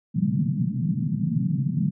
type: band-pass noise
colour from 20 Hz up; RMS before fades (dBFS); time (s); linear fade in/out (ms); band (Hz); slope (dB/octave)
pink; -24; 0.14-1.91; 20; 130 to 220; 48
effects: none